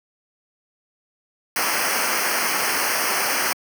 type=noise with comb filter; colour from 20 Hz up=pink; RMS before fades=-22 dBFS; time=1.56-3.53 s; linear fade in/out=2 ms; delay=0.27 ms; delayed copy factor=-0.95; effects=high-pass 200 Hz 12 dB/octave